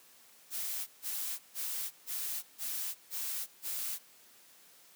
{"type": "noise bursts", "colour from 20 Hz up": "blue", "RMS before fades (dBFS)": -37, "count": 7, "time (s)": [0.5, 3.99], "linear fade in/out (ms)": 50, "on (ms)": 370, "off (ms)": 150, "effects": ["white hiss -60 dBFS RMS until 4.95 s", "high-pass 150 Hz 12 dB/octave"]}